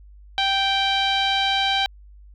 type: tone with low-pass filter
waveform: sawtooth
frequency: 782 Hz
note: G5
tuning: 4 cents flat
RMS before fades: -21 dBFS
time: 0.38-1.86 s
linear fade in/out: 0 ms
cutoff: 3600 Hz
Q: 6.8
effects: added 50 Hz sine -43 dBFS peak until 2.34 s